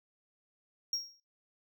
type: tone with exponential decay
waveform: triangle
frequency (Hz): 5588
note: F8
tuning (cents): 0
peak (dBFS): -27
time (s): 0.93-1.2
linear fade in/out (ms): 2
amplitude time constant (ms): 57
effects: noise-tail reverb RT60 0.2 s tail -21 dB re dry